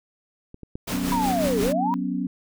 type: clicks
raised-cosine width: 3 ms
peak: -28 / -26 / -19 / -29 / -29 dBFS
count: 5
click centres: 0.544 / 0.633 / 0.755 / 0.912 / 1.456 s
type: noise with tremolo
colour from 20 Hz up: pink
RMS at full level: -29 dBFS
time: 0.87-1.73 s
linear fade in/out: 10 ms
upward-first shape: sine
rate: 5.5 Hz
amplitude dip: 50%
type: chord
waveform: sine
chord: F# suspended fourth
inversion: none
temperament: just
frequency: 185 / 246.7 / 277.5 Hz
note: F#3 / B3 / C#4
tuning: 0 / -2 / +2 cents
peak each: -28 dBFS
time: 0.92-2.27 s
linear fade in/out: 2 ms
type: linear two-way sweep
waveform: sine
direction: down then up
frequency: 987.8 to 392 to 987.8 Hz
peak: -22 dBFS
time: 1.12-1.94 s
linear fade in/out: 0 ms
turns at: 1.61 s
effects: none

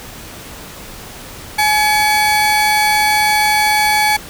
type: tone pair together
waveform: 35% pulse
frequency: 849 / 2262 Hz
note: G#5 / C#7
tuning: +38 / +34 cents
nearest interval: octave + perfect fourth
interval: 1696 cents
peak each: -11 / -14 dBFS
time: 1.58-4.17 s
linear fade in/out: 10 ms
effects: pink hiss -33 dBFS RMS until 4.29 s

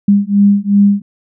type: beating tone pair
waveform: sine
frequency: 200.4 / 203.1 Hz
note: G3 / G#3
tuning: +38 / -38 cents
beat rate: 2.7 Hz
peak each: -10 dBFS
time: 0.08-1.02 s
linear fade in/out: 5 ms
effects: none

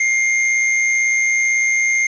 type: tone with amplitude modulation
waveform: square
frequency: 2116 Hz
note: C7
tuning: 19 cents sharp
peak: -13 dBFS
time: 0-2.07 s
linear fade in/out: 5 ms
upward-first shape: sine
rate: 118 Hz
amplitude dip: 35%
effects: resampled to 16000 Hz + 7-bit

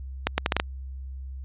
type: accelerating click train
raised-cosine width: 0.3 ms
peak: -5 dBFS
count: 6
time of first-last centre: 0.27-0.599 s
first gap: 110 ms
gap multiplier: 0.74
effects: added 66 Hz sine -34 dBFS peak until 1.44 s + resampled to 8000 Hz

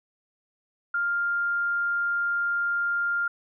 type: tone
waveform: sine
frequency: 1400 Hz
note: F6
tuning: 4 cents sharp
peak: -23 dBFS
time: 0.94-3.28 s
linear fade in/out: 5 ms
effects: none

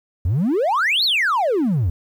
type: exponential two-way sweep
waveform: triangle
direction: up then down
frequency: 77.78 to 4539 to 77.78 Hz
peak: -13 dBFS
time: 0.25-1.9 s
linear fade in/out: 5 ms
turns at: 1.04 s
effects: tanh soft clip ceiling -11 dBFS + 9-bit

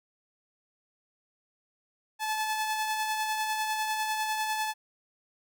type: tone with tremolo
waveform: sawtooth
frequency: 866 Hz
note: A5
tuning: 28 cents flat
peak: -23 dBFS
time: 2.19-4.74 s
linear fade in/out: 50 ms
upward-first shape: sine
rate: 10 Hz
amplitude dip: 35%
effects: none

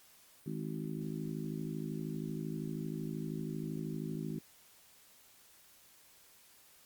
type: harmonic tone with a mistuned harmonic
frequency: 52.8 Hz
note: G#1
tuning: 29 cents sharp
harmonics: 3 / 4 / 5 / 6 / 7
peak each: -40 / -42 / -44 / -46 / -47 dBFS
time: 0.46-4.39 s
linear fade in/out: 5 ms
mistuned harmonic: 7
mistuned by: +21 cents
effects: white hiss -62 dBFS RMS until 6.85 s + Opus 48 kbps

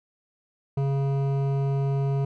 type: tone with hard clipping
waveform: triangle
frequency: 137.9 Hz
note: C#3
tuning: 9 cents flat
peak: -24 dBFS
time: 0.77-2.25 s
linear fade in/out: 5 ms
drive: 16 dB
effects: none

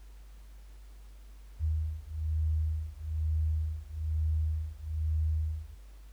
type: beating tone pair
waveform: sine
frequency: 77.9 / 79 Hz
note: D#2 / D#2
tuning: +3 / +27 cents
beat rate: 1.1 Hz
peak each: -31 / -32 dBFS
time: 1.59-5.76 s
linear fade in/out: 50 ms
effects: added 50 Hz sine -47 dBFS peak until 6.12 s + pink hiss -64 dBFS RMS until 6.12 s

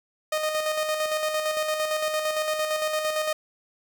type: tone with tremolo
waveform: sawtooth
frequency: 618 Hz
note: D#5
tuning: 12 cents flat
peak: -19 dBFS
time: 0.32-3.33 s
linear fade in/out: 5 ms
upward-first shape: square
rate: 8.8 Hz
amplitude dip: 40%
effects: none

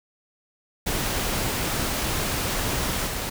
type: noise with level steps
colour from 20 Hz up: pink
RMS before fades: -26 / -29 dBFS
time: 0.86-3.3 s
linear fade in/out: 10 ms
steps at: 3.06 s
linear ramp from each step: 20 ms
effects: none

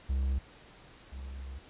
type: tone pair in turn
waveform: triangle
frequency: 66.6 / 66.6 Hz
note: C2 / C2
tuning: +31 / +31 cents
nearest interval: unison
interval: 0 cents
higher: neither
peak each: -25 / -37 dBFS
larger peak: first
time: 0.09-0.39 / 1.12-1.59 s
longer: second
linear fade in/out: 10 ms
effects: pink hiss -55 dBFS RMS until 1.69 s + resampled to 8000 Hz

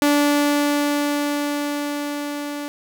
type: tone with level ramp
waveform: sawtooth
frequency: 290.5 Hz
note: D4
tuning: 19 cents flat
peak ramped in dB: -10 to -23 dBFS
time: 0.02-2.68 s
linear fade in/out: 0 ms
effects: none

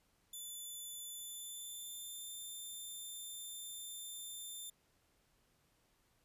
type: tone with pitch glide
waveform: 5% pulse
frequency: 3503 to 3572 Hz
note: A7 to A7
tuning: -8 to +25 cents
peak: -38 dBFS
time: 0.33-4.7 s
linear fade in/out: 5 ms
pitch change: +33 cents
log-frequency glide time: 1.1-2.33 s
effects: pink hiss -75 dBFS RMS until 6.24 s + resampled to 32000 Hz

